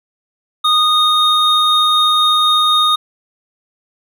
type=tone pair together; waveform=triangle; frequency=1236 / 3704 Hz; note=D#6 / A#7; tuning=-12 / -12 cents; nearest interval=octave + perfect fifth; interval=1900 cents; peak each=-11 dBFS; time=0.64-2.96 s; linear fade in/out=10 ms; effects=none